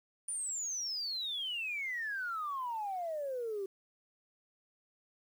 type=exponential sweep; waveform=sine; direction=down; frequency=9540 to 380 Hz; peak=-34 dBFS; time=0.28-3.66 s; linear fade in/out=5 ms; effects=tanh soft clip ceiling -30 dBFS + 10-bit